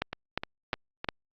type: two click trains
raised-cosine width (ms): 0.3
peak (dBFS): -17 / -11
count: 4 / 4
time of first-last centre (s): 0.13-1.045 / 0.02-1.088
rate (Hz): 3.28 / 2.81
effects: low-pass 5000 Hz 12 dB/octave + Opus 48 kbps